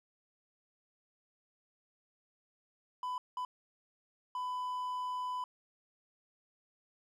triangle tone bursts at uneven times, 1000 Hz, B5, 21 cents sharp, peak -33 dBFS, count 3, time 3.03-3.18 / 3.37-3.45 / 4.35-5.44 s, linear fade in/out 2 ms, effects none

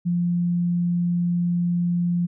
sine tone, 174.3 Hz, F3, 3 cents flat, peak -19 dBFS, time 0.05-2.27 s, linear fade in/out 20 ms, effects none

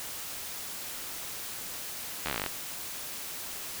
slowing click train, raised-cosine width 0.3 ms, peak -14 dBFS, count 13, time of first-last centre 2.26-2.462 s, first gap 12 ms, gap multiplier 1.06, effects white hiss -39 dBFS RMS until 3.8 s

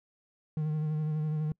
triangle tone with vibrato, 153.8 Hz, D#3, 20 cents flat, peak -26 dBFS, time 0.57-1.52 s, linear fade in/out 2 ms, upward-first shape sine, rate 12 Hz, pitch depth 28 cents each way, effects noise-tail reverb RT60 0.1 s tail -26 dB re dry

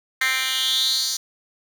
10% pulse tone with high-pass filter sweep, 261.6 Hz, C4, in tune, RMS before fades -22 dBFS, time 0.21-1.17 s, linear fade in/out 5 ms, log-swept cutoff 2000 to 5300 Hz, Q 5.2, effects none

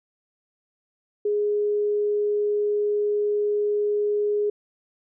sine tone, 415.3 Hz, G#4, in tune, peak -20 dBFS, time 1.25-4.5 s, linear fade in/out 5 ms, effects none

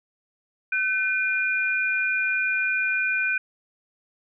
sine tone pair together, 1519.8 / 2423 Hz, F#6 / D#7, +46 / -47 cents, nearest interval minor sixth, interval 807 cents, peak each -24 dBFS, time 0.72-3.38 s, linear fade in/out 5 ms, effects none

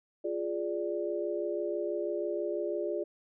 sine chord, D diminished, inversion first, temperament equal, 349.2 / 415.3 / 587.3 Hz, F4 / Ab4 / D5, 0 / 0 / 0 cents, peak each -34 / -35 / -35 dBFS, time 0.24-3.04 s, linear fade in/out 10 ms, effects none

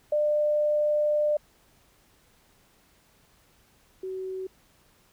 sine tone pair in turn, 598 / 376.7 Hz, D5 / F#4, +31 / +31 cents, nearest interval minor sixth, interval 800 cents, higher first, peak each -21 / -31 dBFS, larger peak first, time 0.12-1.37 / 4.03-4.47 s, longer first, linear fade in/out 5 ms, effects pink hiss -62 dBFS RMS until 5.12 s

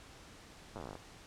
slowing click train, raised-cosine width 1 ms, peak -30 dBFS, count 14, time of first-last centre 0.76-0.953 s, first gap 9 ms, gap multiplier 1.08, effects pink hiss -55 dBFS RMS until 1.26 s + low-pass 8000 Hz 12 dB/octave

